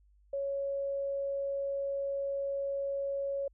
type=tone; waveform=sine; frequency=555 Hz; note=C#5; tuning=2 cents sharp; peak=-31 dBFS; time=0.33-3.48 s; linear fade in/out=5 ms; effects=added 50 Hz sine -61 dBFS peak until 3.53 s